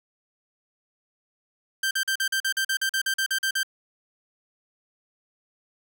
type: tone bursts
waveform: sawtooth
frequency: 1568 Hz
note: G6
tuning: in tune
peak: -19 dBFS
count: 15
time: 1.83-3.632 s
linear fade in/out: 5 ms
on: 80 ms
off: 43 ms
effects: none